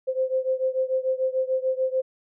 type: beating tone pair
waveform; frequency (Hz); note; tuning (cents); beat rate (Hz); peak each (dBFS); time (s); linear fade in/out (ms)
sine; 518 / 524.8; C5 / C5; -17 / +5; 6.8; -24 / -26; 0.07-2.02; 20
effects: none